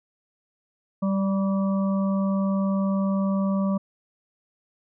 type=harmonic tone with a mistuned harmonic; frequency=195 Hz; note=G3; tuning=9 cents flat; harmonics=1 / 3 / 5 / 6; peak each=-21 / -31 / -39 / -36 dBFS; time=1.02-3.78 s; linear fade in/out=10 ms; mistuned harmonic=6; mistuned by=-22 cents; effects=none